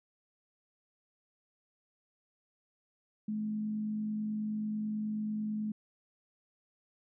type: tone with frequency modulation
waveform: sine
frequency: 213.6 Hz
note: G#3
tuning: 49 cents sharp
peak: -32 dBFS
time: 3.28-5.72 s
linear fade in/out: 5 ms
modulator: 49.2 Hz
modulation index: 0.2
effects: none